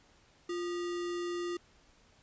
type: tone with sample-and-hold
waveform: sine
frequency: 349.2 Hz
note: F4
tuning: in tune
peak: -33 dBFS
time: 0.49-1.57 s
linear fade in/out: 5 ms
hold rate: 1575 Hz
effects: pink hiss -64 dBFS RMS until 2.22 s + resampled to 16000 Hz